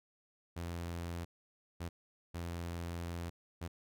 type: tone bursts at uneven times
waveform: sawtooth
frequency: 85.5 Hz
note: F2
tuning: 36 cents flat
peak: -35 dBFS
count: 4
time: 0.56-1.25 / 1.8-1.89 / 2.34-3.3 / 3.61-3.68 s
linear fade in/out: 10 ms
effects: none